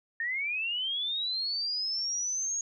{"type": "linear sweep", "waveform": "sine", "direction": "up", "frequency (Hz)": [1800, 6645], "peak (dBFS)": -29, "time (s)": [0.2, 2.61], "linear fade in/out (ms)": 2, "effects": []}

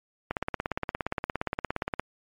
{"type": "click train", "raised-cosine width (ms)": 0.5, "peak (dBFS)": -13, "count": 30, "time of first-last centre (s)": [0.31, 1.996], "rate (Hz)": 17.2, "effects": ["MP3 64 kbps"]}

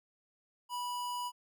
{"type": "tone", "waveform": "square", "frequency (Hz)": 980, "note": "B5", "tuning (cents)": -14, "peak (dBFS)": -36, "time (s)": [0.69, 1.32], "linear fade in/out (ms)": 50, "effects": []}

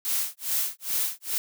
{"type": "noise with tremolo", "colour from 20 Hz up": "blue", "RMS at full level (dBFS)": -25, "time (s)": [0.05, 1.38], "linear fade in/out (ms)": 0, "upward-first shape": "sine", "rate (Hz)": 2.4, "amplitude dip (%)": 100, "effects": []}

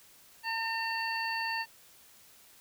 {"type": "harmonic tone", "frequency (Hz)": 906, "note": "A#5", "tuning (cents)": -50, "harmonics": [1, 2, 3, 5], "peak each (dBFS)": [-35, -35, -38, -39], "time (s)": [0.43, 1.66], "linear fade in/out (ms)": 50, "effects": ["white hiss -58 dBFS RMS until 2.6 s"]}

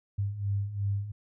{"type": "beating tone pair", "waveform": "sine", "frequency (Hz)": [98.4, 101.2], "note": ["G2", "G#2"], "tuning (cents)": [7, -44], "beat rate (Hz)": 2.8, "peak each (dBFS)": [-34, -29], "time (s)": [0.18, 1.12], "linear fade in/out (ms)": 10, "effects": []}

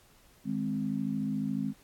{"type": "chord", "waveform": "sine", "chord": "Ab major", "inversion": "second", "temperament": "equal", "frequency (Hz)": [155.56, 207.7, 261.6], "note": ["Eb3", "Ab3", "C4"], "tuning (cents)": [0, 0, 0], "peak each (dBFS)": [-37, -32, -33], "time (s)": [0.44, 1.74], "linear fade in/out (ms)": 50, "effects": ["pink hiss -61 dBFS RMS until 1.83 s", "AAC 64 kbps"]}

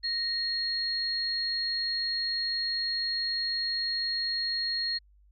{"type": "tone pair together", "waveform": "sine", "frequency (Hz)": [1864.7, 4286], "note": ["A#6", "C8"], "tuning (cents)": [0, 41], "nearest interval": "octave + major second", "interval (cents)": 1441, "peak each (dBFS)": [-36, -28], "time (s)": [0.03, 4.99], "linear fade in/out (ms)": 20, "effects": ["added 50 Hz sine -57 dBFS peak until 5.31 s"]}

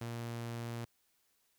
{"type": "tone", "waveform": "sawtooth", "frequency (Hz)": 117.3, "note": "A#2", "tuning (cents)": 11, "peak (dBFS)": -35, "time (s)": [0.01, 0.85], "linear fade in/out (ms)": 5, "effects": ["white hiss -75 dBFS RMS until 1.58 s"]}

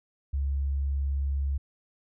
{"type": "tone", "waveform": "sine", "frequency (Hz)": 69.3, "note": "C#2", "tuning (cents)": 0, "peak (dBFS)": -25, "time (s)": [0.33, 1.58], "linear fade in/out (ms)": 10, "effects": []}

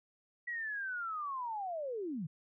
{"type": "linear sweep", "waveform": "sine", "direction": "down", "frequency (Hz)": [1947, 138.59], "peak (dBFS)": -36, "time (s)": [0.47, 2.27], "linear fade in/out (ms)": 10, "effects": []}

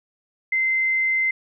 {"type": "tone", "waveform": "sine", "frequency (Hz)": 2073, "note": "C7", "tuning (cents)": -17, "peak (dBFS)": -18, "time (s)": [0.52, 1.31], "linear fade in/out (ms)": 5, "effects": []}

